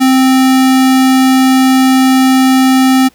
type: tone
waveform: square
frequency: 261.6 Hz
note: C4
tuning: in tune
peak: -6 dBFS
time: 0-3.09 s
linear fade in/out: 20 ms
effects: pink hiss -48 dBFS RMS until 3.14 s